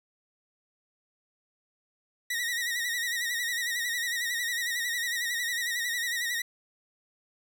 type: tone with vibrato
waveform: sawtooth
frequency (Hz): 1905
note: A#6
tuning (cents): +37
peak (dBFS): -25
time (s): 2.3-6.42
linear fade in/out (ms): 5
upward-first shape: sine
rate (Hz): 11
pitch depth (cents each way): 68
effects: none